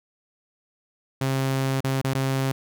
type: tone with dropouts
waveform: sawtooth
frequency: 134 Hz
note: C3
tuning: 42 cents sharp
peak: -18 dBFS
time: 1.21-2.52 s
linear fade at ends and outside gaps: 5 ms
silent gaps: 1.806-1.843 / 2.015-2.044 / 2.136-2.149 s
effects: none